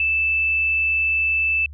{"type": "tone", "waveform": "sine", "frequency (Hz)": 2637, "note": "E7", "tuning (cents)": 0, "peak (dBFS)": -17, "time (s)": [0, 1.66], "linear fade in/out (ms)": 2, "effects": ["added 73 Hz sine -35 dBFS peak until 1.73 s"]}